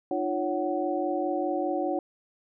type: tone cluster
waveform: sine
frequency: 303.9 / 348.8 / 558 / 747 Hz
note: D#4 / F4 / C#5 / F#5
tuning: -41 / -2 / +11 / +16 cents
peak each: -31 dBFS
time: 0.11-1.99 s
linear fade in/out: 2 ms
effects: none